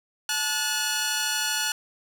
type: tone pair together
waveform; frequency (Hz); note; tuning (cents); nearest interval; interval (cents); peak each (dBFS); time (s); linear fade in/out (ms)
10% pulse; 866 / 1454.2; A5 / F#6; -28 / -30; major sixth; 898; -22 / -17; 0.29-1.72; 2
effects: none